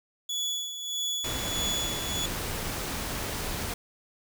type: tone with tremolo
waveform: 30% pulse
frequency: 3416 Hz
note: G#7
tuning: 48 cents sharp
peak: -25 dBFS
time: 0.29-2.26 s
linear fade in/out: 5 ms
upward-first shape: sine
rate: 1.6 Hz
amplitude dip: 60%
type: noise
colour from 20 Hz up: pink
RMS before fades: -33 dBFS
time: 1.24-3.74 s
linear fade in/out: 5 ms
effects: none